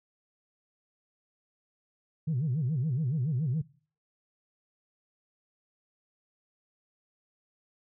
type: tone with vibrato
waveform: sine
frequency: 140.3 Hz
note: C#3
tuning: 21 cents sharp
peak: -25 dBFS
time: 2.27-3.62 s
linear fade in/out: 10 ms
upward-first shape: sine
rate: 7.1 Hz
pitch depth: 270 cents each way
effects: noise-tail reverb RT60 0.4 s tail -18 dB re dry + tanh soft clip ceiling -23 dBFS